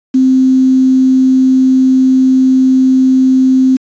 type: tone with quantisation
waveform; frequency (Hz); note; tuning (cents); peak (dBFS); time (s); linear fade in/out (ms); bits
sine; 260.6; C4; -7; -5; 0.14-3.77; 10; 5
effects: resampled to 16000 Hz